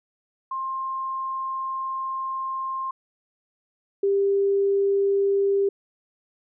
sine tone pair in turn, 1059 / 396.7 Hz, C6 / G4, +21 / +21 cents, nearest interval octave + perfect fourth, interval 1700 cents, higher first, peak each -26 / -18 dBFS, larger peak second, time 0.51-2.91 / 4.03-5.69 s, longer first, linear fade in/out 5 ms, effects none

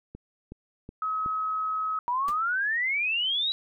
click train, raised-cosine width 3 ms, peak -27 dBFS, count 4, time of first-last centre 0.15-1.261 s, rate 2.7 Hz
sine tone, 1278 Hz, D#6, 46 cents sharp, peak -26 dBFS, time 1.02-1.99 s, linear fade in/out 2 ms
sine exponential sweep, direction up, 946 to 3951 Hz, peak -24 dBFS, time 2.08-3.52 s, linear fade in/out 0 ms
pink noise with exponential decay, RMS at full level -37 dBFS, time 2.28-2.38 s, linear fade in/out 2 ms, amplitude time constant 20 ms
effects none

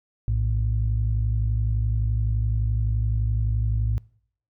sine tone pair together, 58.27 / 110 Hz, A#1 / A2, 0 / 0 cents, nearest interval major seventh, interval 1100 cents, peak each -22 dBFS, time 0.28-3.98 s, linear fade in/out 0 ms, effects noise-tail reverb RT60 0.6 s tail -24 dB re dry + tanh soft clip ceiling -14 dBFS

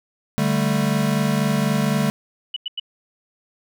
square chord, D suspended fourth, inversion none, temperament equal, 146.83 / 196 / 220 Hz, D3 / G3 / A3, 0 / 0 / 0 cents, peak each -23 dBFS, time 0.38-2.1 s, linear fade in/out 0 ms
sine tone bursts, 2960 Hz, F#7, in tune, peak -23 dBFS, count 3, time 2.54-2.798 s, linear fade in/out 5 ms, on 24 ms, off 93 ms
effects none

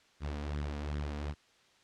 sawtooth tone with flanger, 73.42 Hz, D2, in tune, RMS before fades -37 dBFS, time 0.2-1.35 s, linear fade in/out 50 ms, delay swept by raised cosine 0.55 to 4.25 ms, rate 2.6 Hz, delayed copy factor +0.55, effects white hiss -65 dBFS RMS until 1.83 s + low-pass 5000 Hz 12 dB/octave

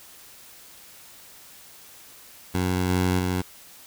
15% pulse tone with level steps, 91.4 Hz, F#2, 21 cents flat, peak -16 / -14 / -17 dBFS, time 2.54-3.42 s, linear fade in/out 10 ms, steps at 2.89 / 3.19 s, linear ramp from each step 5 ms, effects white hiss -48 dBFS RMS until 3.86 s

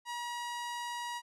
sawtooth tone with low-pass filter, 958 Hz, A#5, 47 cents sharp, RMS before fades -39 dBFS, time 0.05-1.22 s, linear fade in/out 50 ms, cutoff 10000 Hz, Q 0.72, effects none

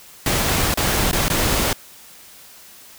pink noise with dropouts, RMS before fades -19 dBFS, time 0.26-1.73 s, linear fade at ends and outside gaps 2 ms, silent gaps 0.741-0.773 / 1.114-1.129 / 1.283-1.3 s, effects white hiss -44 dBFS RMS until 2.98 s

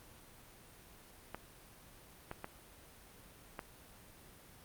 clicks, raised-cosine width 0.5 ms, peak -26 dBFS, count 4, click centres 1.346 / 2.314 / 2.444 / 3.592 s, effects pink hiss -58 dBFS RMS until 4.64 s + Opus 32 kbps

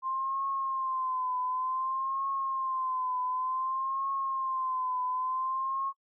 sine tone with vibrato, 1046.5 Hz, C6, in tune, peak -29 dBFS, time 0.02-5.93 s, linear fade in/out 50 ms, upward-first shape triangle, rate 0.55 Hz, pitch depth 73 cents each way, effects noise-tail reverb RT60 0.1 s tail -23 dB re dry

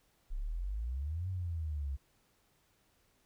sine exponential two-way sweep, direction up then down, 31.5 to 95 to 66.5 Hz, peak -34 dBFS, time 0.3-1.97 s, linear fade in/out 20 ms, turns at 1.29 s, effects pink hiss -72 dBFS RMS until 3.25 s

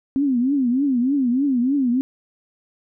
sine tone with vibrato, 261.6 Hz, C4, in tune, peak -16 dBFS, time 0.16-2.01 s, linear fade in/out 0 ms, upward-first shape triangle, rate 3.3 Hz, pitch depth 200 cents each way, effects none

